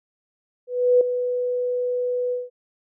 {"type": "tone with ADSR envelope", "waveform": "sine", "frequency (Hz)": 494.5, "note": "B4", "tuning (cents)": 2, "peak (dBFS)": -11, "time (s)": [0.67, 2.5], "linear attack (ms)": 340, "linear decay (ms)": 3, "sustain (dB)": -10, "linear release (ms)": 180, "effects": []}